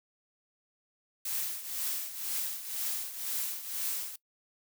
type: noise with tremolo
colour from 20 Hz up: blue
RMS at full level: -32 dBFS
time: 1.25-4.16 s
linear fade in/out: 5 ms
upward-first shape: triangle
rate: 2 Hz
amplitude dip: 75%
effects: noise-tail reverb RT60 0.1 s tail -21 dB re dry